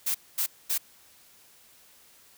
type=noise bursts; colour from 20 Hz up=blue; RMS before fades=-27 dBFS; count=3; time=0.06-0.781 s; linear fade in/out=10 ms; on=87 ms; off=230 ms; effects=white hiss -57 dBFS RMS until 2.37 s